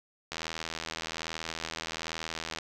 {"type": "click train", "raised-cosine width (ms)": 0.2, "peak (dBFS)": -17, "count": 185, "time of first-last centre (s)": [0.32, 2.586], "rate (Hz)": 81.2, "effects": []}